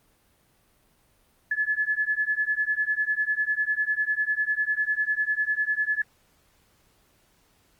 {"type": "beating tone pair", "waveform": "sine", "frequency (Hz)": [1711, 1721], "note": ["A6", "A6"], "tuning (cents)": [-49, -39], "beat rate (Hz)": 10, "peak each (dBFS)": -26, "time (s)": [1.51, 6.02], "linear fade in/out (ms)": 5, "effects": ["pink hiss -64 dBFS RMS until 7.79 s", "Opus 32 kbps"]}